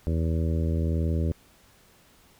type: harmonic tone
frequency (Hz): 81.3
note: E2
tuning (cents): -23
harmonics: 1 / 2 / 3 / 4 / 5 / 6 / 7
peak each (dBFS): -24 / -30 / -34 / -36 / -38 / -40 / -41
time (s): 0.07-1.32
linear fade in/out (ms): 0
effects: pink hiss -58 dBFS RMS until 2.39 s